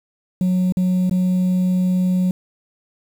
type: tone with dropouts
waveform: sine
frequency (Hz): 183.1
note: F#3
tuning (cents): -18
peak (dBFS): -12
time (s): 0.41-2.31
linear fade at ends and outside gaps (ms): 2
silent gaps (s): 0.723-0.77 / 1.096-1.111
effects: tanh soft clip ceiling -14 dBFS + 7-bit